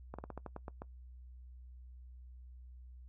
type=slowing click train; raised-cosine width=1 ms; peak=-29 dBFS; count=9; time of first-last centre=0.14-0.82 s; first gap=46 ms; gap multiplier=1.17; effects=noise-tail reverb RT60 0.1 s tail -21 dB re dry + added 62 Hz sine -50 dBFS peak until 3.08 s